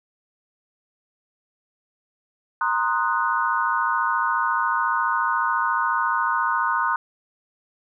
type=chord; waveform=sine; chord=C half-diminished seventh; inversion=third; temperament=equal; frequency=932.3 / 1046.5 / 1244.5 / 1480 Hz; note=Bb5 / C6 / Eb6 / Gb6; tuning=0 / 0 / 0 / 0 cents; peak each=-25 dBFS; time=2.61-6.96 s; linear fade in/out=2 ms; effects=none